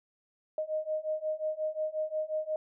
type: beating tone pair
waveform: sine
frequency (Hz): 618 / 623.6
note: D#5 / D#5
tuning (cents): -12 / +4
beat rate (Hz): 5.6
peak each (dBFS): -34 / -33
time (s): 0.58-2.56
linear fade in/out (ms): 2
effects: none